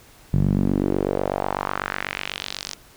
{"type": "tone with band-pass filter sweep", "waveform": "sawtooth", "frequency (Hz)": 48.06, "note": "G1", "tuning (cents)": -34, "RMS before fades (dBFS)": -24, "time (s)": [0.33, 2.74], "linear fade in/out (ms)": 0, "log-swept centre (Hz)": [140, 5700], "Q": 2.2, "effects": ["pink hiss -50 dBFS RMS until 2.96 s"]}